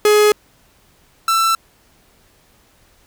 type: tone pair in turn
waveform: 45% pulse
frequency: 420.3 / 1334.4 Hz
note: G#4 / E6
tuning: +21 / +21 cents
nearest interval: octave + minor sixth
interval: 2000 cents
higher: second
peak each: -9 / -13 dBFS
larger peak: first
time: 0.05-0.32 / 1.28-1.55 s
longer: neither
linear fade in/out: 2 ms
effects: pink hiss -54 dBFS RMS until 3.06 s